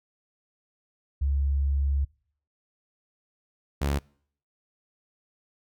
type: tone pair in turn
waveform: sine / sawtooth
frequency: 69.6 / 70.73 Hz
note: C#2 / C#2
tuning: +8 / +35 cents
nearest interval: unison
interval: 27 cents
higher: second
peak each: -22 / -20 dBFS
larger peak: second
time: 1.21-2.05 / 3.81-3.99 s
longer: first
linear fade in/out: 10 ms
effects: noise-tail reverb RT60 0.6 s tail -26 dB re dry